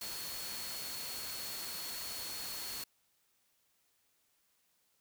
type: tone in noise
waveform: sine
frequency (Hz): 4356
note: C#8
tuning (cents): -31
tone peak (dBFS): -45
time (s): 0.01-2.84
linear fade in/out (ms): 5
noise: white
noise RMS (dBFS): -43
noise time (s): 0.01-2.84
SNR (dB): -5
effects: white hiss -75 dBFS RMS until 5 s